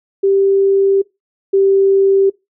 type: tone pair in turn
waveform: sine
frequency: 392 / 390.5 Hz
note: G4 / G4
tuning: 0 / -7 cents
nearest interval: unison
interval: 7 cents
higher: first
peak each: -9 / -8 dBFS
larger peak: second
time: 0.23-1.02 / 1.53-2.3 s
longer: first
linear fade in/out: 10 ms
effects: noise-tail reverb RT60 0.2 s tail -22 dB re dry